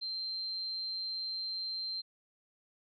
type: tone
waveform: sine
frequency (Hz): 4141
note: C8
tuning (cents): -19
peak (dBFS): -35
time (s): 0.01-2.02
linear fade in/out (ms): 20
effects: none